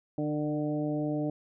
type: harmonic tone with a mistuned harmonic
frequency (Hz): 149.7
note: D3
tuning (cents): +33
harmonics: 1 / 2 / 3 / 4 / 5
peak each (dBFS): -34 / -30 / -39 / -36 / -43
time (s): 0.18-1.3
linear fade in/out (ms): 2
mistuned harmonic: 3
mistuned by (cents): +17
effects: none